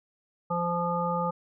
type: harmonic tone with a mistuned harmonic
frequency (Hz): 172.9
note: F3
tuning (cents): -17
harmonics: 1 / 3 / 5 / 7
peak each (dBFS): -31 / -31 / -31 / -31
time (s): 0.5-1.31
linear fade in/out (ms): 10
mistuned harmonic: 7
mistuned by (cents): +15
effects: none